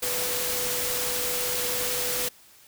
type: tone in noise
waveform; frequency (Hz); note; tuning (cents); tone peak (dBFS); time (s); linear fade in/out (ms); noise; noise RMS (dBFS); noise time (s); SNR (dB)
sine; 493.9; B4; 0; -34; 0.02-2.29; 10; white; -28; 0.02-2.29; -9
effects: white hiss -54 dBFS RMS until 2.67 s